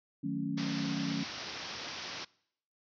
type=chord; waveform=sine; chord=D# half-diminished seventh; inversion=none; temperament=equal; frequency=155.56 / 185 / 220 / 277.2 Hz; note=D#3 / F#3 / A3 / C#4; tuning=0 / 0 / 0 / 0 cents; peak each=-38 / -38 / -39 / -35 dBFS; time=0.23-1.24 s; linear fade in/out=10 ms
type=low-pass noise; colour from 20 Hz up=white; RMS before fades=-42 dBFS; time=0.57-2.25 s; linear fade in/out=10 ms; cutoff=5800 Hz; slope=96 dB/octave
effects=noise-tail reverb RT60 0.7 s tail -24 dB re dry + high-pass 100 Hz 12 dB/octave